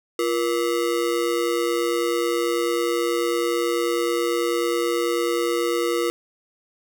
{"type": "ring-modulated tone", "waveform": "square", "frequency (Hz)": 410.9, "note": "G#4", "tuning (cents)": -18, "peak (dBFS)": -18, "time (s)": [0.19, 6.1], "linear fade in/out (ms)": 0, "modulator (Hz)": 64.6, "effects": []}